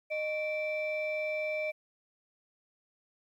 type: tone pair together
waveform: sine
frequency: 616 / 2336 Hz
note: D#5 / D7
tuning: -17 / -10 cents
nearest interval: octave + major seventh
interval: 2307 cents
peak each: -31 / -34 dBFS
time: 0.1-1.72 s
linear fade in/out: 20 ms
effects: tanh soft clip ceiling -26 dBFS + 11-bit